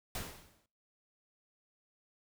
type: noise with exponential decay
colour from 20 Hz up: pink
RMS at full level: -37 dBFS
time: 0.15-0.66 s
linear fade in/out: 2 ms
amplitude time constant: 110 ms
effects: noise-tail reverb RT60 0.5 s tail -24 dB re dry